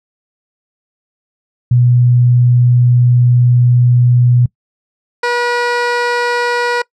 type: tone pair in turn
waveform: sine / 15% pulse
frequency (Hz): 122.6 / 482.8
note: B2 / B4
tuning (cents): -12 / -39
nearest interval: 2 octaves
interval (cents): 2373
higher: second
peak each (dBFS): -6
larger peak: neither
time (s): 1.71-4.46 / 5.23-6.82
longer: first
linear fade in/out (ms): 5
effects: noise-tail reverb RT60 0.1 s tail -23 dB re dry + low-pass 5000 Hz 12 dB/octave